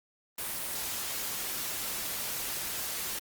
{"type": "noise", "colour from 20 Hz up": "white", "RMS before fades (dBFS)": -35, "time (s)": [0.38, 3.19], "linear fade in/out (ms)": 5, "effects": ["Opus 32 kbps"]}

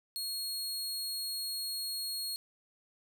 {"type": "tone", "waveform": "sawtooth", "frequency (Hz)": 4300, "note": "C8", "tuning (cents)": 47, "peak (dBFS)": -32, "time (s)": [0.16, 2.36], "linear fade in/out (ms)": 0, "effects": []}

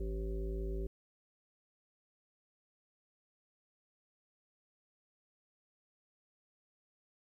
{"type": "harmonic tone with a mistuned harmonic", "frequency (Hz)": 55, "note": "A1", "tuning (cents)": 0, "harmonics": [1, 3, 5, 7, 9, 10], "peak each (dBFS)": [-36, -47, -51, -42, -55, -55], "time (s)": [0, 0.87], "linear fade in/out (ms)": 5, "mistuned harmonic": 1, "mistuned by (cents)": -120, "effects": ["12-bit"]}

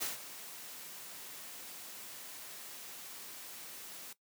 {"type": "noise with ADSR envelope", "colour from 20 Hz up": "white", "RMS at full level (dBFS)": -35, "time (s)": [0, 4.13], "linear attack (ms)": 21, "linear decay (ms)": 150, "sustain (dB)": -13, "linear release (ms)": 4, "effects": ["noise-tail reverb RT60 0.1 s tail -17 dB re dry", "high-pass 150 Hz 12 dB/octave"]}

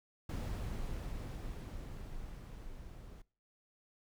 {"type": "noise with level ramp", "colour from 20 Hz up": "brown", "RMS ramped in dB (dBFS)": [-37, -51], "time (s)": [0.29, 3.22], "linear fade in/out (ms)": 5, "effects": ["noise-tail reverb RT60 0.4 s tail -22 dB re dry"]}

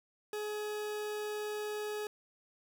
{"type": "tone", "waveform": "40% pulse", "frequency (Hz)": 421.4, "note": "G#4", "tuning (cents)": 25, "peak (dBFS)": -35, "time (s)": [0.33, 2.07], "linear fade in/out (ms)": 2, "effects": ["11-bit"]}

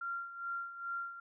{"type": "tone with tremolo", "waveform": "sine", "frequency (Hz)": 1382, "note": "F6", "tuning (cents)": -19, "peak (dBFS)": -35, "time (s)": [0.01, 1.2], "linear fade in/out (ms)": 5, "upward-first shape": "sine", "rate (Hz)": 2.4, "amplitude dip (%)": 70, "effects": []}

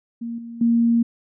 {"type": "tone with level steps", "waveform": "sine", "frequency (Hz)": 233.1, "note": "A#3", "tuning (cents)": 0, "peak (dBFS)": [-26, -32, -14], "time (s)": [0.21, 1.03], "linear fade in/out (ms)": 10, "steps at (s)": [0.38, 0.61], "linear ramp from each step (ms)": 5, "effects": []}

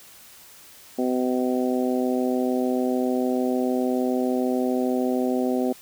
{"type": "harmonic tone", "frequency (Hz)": 126.7, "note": "B2", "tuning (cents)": 45, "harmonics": [2, 3, 4, 5, 6], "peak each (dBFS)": [-23, -27, -29, -31, -33], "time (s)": [0.98, 5.73], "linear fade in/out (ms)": 10, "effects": ["white hiss -48 dBFS RMS until 5.81 s"]}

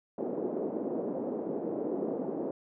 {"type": "band-pass noise", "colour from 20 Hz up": "white", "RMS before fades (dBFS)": -34, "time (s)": [0.18, 2.51], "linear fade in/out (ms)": 2, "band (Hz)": [220, 510], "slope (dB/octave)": 24, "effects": []}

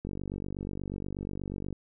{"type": "click train", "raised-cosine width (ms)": 3, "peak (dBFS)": -23, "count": 82, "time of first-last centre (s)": [0.05, 1.727], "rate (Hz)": 48.3, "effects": []}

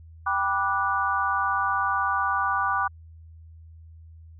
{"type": "chord", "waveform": "sine", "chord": "G major seventh", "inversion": "none", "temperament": "just", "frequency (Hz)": [784, 980, 1176, 1470], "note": ["G5", "B5", "D6", "F#6"], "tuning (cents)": [0, -14, 2, -12], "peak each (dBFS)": [-29, -29, -25, -28], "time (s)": [0.26, 2.88], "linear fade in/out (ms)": 10, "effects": ["added 81 Hz sine -44 dBFS peak until 4.39 s"]}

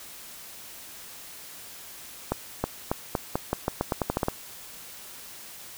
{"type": "accelerating click train", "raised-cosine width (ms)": 1, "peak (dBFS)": -10, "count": 14, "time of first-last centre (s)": [2.32, 4.284], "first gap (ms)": 320, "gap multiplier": 0.86, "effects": ["white hiss -44 dBFS RMS until 5.77 s"]}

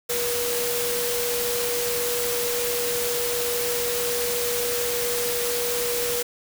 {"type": "tone in noise", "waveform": "sine", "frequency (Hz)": 481.6, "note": "B4", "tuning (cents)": -44, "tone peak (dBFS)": -26, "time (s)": [0.09, 6.23], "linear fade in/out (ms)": 10, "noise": "white", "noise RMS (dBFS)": -27, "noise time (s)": [0.09, 6.23], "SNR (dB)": -2, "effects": []}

